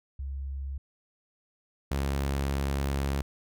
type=tone pair in turn; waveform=sine / sawtooth; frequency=68.2 / 69.11 Hz; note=C#2 / C#2; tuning=-28 / -5 cents; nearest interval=unison; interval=23 cents; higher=second; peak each=-32 / -23 dBFS; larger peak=second; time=0.19-0.78 / 1.91-3.22 s; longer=second; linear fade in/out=5 ms; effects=none